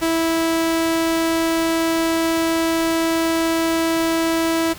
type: tone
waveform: sawtooth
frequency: 328.1 Hz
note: E4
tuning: 8 cents flat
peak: -13 dBFS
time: 0.01-4.74 s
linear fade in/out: 20 ms
effects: pink hiss -38 dBFS RMS until 4.78 s